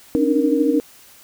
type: tone cluster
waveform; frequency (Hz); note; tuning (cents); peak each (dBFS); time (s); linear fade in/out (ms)
sine; 270.8 / 294.5 / 307.5 / 469.8; C#4 / D4 / D#4 / A#4; -40 / +5 / -20 / +13; -20; 0.15-0.8; 0
effects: white hiss -47 dBFS RMS until 1.23 s